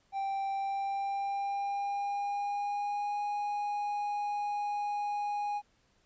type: tone with pitch glide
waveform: triangle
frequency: 784 to 824.4 Hz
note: G5 to G#5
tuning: 0 to -13 cents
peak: -29 dBFS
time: 0.12-5.62 s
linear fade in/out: 50 ms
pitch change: +87 cents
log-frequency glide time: 0.52-3.2 s
effects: pink hiss -70 dBFS RMS until 6.05 s + resampled to 16000 Hz